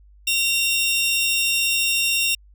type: tone pair together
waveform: sawtooth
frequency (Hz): 2754 / 3676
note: F7 / A#7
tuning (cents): -25 / -25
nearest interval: perfect fourth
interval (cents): 500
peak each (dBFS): -16 / -22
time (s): 0.27-2.35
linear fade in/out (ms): 5
effects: added 50 Hz sine -47 dBFS peak until 2.54 s